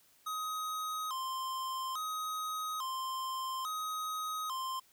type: tone with vibrato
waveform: square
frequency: 1148 Hz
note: D6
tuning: 40 cents flat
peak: -36 dBFS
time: 0.26-4.8 s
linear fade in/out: 10 ms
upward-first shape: square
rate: 0.59 Hz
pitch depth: 160 cents each way
effects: white hiss -66 dBFS RMS until 4.92 s